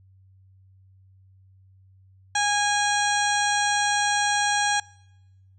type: harmonic tone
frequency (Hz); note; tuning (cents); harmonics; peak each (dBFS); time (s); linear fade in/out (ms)
822; G#5; -18; 1 / 2 / 3 / 4 / 5 / 7 / 8 / 9 / 10; -24 / -25 / -33 / -31 / -33 / -30 / -36 / -35 / -37; 2.35-4.8; 5
effects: noise-tail reverb RT60 1.0 s tail -26 dB re dry + added 95 Hz sine -52 dBFS peak until 5.58 s